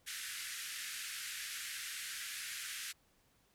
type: band-pass noise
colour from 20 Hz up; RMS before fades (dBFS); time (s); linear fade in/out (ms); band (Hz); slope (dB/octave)
pink; -44; 0.06-2.93; 20; 1500 to 13000; 48
effects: pink hiss -72 dBFS RMS until 3.54 s